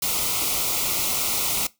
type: band-stop noise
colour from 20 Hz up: white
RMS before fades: -24 dBFS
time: 0.02-1.67 s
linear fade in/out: 5 ms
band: 1400 to 2000 Hz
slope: 96 dB/octave
effects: noise-tail reverb RT60 0.2 s tail -20 dB re dry